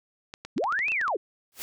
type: clicks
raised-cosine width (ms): 0.2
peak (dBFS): -21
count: 10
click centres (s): 0.339 / 0.45 / 0.58 / 0.64 / 0.724 / 0.791 / 0.883 / 0.919 / 1.013 / 1.08
type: linear two-way sweep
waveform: sine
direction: up then down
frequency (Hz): 146.83 to 2732 to 302.6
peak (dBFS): -24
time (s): 0.56-1.17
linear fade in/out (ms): 10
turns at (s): 0.91
type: noise with exponential growth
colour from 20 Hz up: white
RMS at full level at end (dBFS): -32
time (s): 1.52-1.62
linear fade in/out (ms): 0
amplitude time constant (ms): 21
effects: none